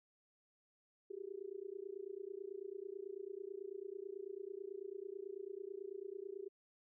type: tone with amplitude modulation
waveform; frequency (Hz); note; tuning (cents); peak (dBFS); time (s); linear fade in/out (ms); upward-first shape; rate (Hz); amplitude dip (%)
sine; 392.7; G4; +3; -40; 1.1-6.49; 10; sine; 29.1; 100
effects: none